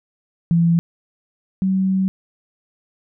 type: tone pair in turn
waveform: sine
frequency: 168.5 / 189.98 Hz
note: E3 / F#3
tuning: +38 / +46 cents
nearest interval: major second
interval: 208 cents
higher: second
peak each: -12 / -15 dBFS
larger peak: first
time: 0.51-0.79 / 1.62-2.08 s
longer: second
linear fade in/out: 0 ms
effects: none